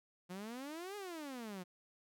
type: exponential two-way sweep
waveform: sawtooth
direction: up then down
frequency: 174.61 to 421 to 174.61 Hz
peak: -40 dBFS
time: 0.29-1.64 s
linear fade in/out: 20 ms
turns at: 0.96 s
effects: none